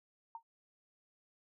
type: tone with exponential decay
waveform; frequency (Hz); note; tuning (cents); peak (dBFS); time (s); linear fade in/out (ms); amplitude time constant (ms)
sine; 916; A#5; -31; -39; 0.35-0.43; 2; 16
effects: none